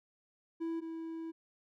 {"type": "tone pair in turn", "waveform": "triangle", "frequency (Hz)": [329.6, 326.8], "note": ["E4", "E4"], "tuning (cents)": [0, -15], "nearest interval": "unison", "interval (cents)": 15, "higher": "first", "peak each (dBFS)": [-32, -37], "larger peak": "first", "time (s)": [[0.6, 0.81], [0.81, 1.32]], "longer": "second", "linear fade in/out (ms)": 20, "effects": []}